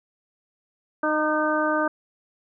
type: harmonic tone with a mistuned harmonic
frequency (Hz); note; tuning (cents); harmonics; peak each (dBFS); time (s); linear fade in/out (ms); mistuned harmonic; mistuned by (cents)
307; D#4; -23; 1 / 2 / 3 / 4 / 5; -26 / -25 / -29 / -27 / -27; 1.03-1.88; 5; 4; -18
effects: none